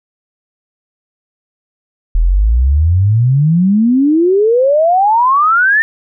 sine exponential sweep, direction up, 38.83 to 1821 Hz, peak -7 dBFS, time 2.15-5.82 s, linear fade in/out 0 ms, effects none

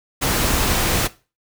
pink noise, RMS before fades -19 dBFS, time 0.21-1.08 s, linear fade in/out 20 ms, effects noise-tail reverb RT60 0.3 s tail -17 dB re dry

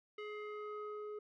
square tone with low-pass filter sweep, 421 Hz, G#4, 24 cents sharp, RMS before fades -45 dBFS, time 0.18-1.19 s, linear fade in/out 5 ms, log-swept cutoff 2600 to 850 Hz, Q 2.3, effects none

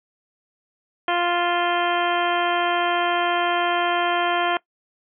harmonic tone with a mistuned harmonic, 349.2 Hz, F4, in tune, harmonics 1 / 2 / 3 / 4 / 5 / 6 / 7 / 8 / 9, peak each -27 / -23 / -26 / -28 / -29 / -34 / -33 / -37 / -30 dBFS, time 1.08-4.57 s, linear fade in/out 2 ms, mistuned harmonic 8, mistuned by -59 cents, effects noise-tail reverb RT60 0.1 s tail -21 dB re dry

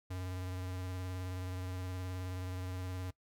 square tone with vibrato, 91.9 Hz, F#2, 11 cents flat, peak -39 dBFS, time 0.1-3.11 s, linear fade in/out 10 ms, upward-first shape sine, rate 19 Hz, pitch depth 24 cents each way, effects noise-tail reverb RT60 0.1 s tail -20 dB re dry

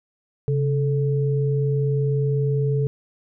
sine tone pair together, 137.3 / 435.9 Hz, C#3 / A4, -16 / -16 cents, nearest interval octave + minor sixth, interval 2000 cents, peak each -19 / -25 dBFS, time 0.48-2.87 s, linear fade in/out 0 ms, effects none

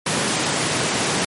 pink high-pass noise, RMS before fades -21 dBFS, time 0.06-1.25 s, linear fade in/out 5 ms, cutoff 130 Hz, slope 24 dB/octave, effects MP3 48 kbps

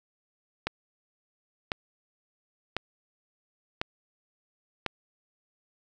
click train, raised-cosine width 0.3 ms, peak -12 dBFS, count 5, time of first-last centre 0.67-4.863 s, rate 0.954 Hz, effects none

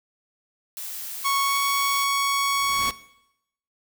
blue noise, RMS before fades -34 dBFS, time 0.77-2.04 s, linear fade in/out 0 ms
sawtooth tone with pitch glide, 1106 to 1114.3 Hz, C#6 to C#6, -4 to +9 cents, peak -17 dBFS, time 1.24-2.91 s, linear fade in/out 20 ms, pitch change +13 cents, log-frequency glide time 1.42-1.59 s
pink noise with exponential growth, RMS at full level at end -32 dBFS, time 2.26-2.91 s, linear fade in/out 0 ms, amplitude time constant 140 ms
effects noise-tail reverb RT60 0.8 s tail -17 dB re dry

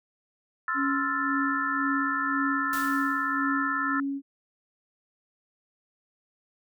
sine chord, F major seventh, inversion second, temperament equal, 1046.5 / 1318.5 / 1396.9 / 1760 Hz, C6 / E6 / F6 / A6, 0 / 0 / 0 / 0 cents, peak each -35 / -29 / -33 / -30 dBFS, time 0.68-4 s, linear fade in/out 2 ms
sine tone with tremolo, 277.2 Hz, C#4, in tune, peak -26 dBFS, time 0.74-4.22 s, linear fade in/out 50 ms, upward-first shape sine, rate 1.9 Hz, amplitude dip 65%
white noise with exponential decay, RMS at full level -36 dBFS, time 2.73-3.52 s, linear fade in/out 1 ms, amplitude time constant 170 ms
effects none

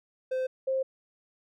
triangle / sine tone pair in turn, 517 / 529.1 Hz, C5 / C5, -21 / +19 cents, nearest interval unison, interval 40 cents, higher second, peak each -25 dBFS, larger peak neither, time 0.31-0.47 / 0.67-0.83 s, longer neither, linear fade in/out 10 ms, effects none

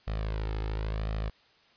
sawtooth tone with flanger, 53.4 Hz, G#1, 49 cents sharp, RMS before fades -32 dBFS, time 0.07-1.3 s, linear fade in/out 10 ms, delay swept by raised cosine 1.6 to 2.33 ms, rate 0.95 Hz, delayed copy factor +0.6, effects white hiss -62 dBFS RMS until 1.76 s + resampled to 11025 Hz

